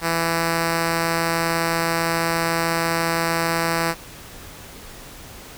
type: tone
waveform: 5% pulse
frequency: 166.2 Hz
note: E3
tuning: 15 cents sharp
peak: -8 dBFS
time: 0.01-3.95 s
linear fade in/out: 50 ms
effects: pink hiss -40 dBFS RMS until 5.57 s